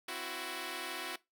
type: tone cluster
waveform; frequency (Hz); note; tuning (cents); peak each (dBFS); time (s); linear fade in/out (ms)
5% pulse; 262.3 / 332.8 / 371.1; C4 / E4 / F#4; +4 / +17 / +5; -36 / -31 / -30; 0.08-1.16; 5
effects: noise-tail reverb RT60 0.2 s tail -20 dB re dry